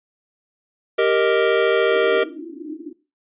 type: chord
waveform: square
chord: Eb major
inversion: first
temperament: equal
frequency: 392 / 466.2 / 622.3 Hz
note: G4 / Bb4 / Eb5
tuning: 0 / 0 / 0 cents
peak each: -21 / -18 / -22 dBFS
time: 0.98-2.24 s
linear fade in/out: 10 ms
type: band-pass noise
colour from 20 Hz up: pink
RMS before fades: -34 dBFS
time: 1.9-2.93 s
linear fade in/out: 10 ms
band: 280 to 350 Hz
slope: 96 dB/octave
effects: noise-tail reverb RT60 0.3 s tail -17 dB re dry + resampled to 8000 Hz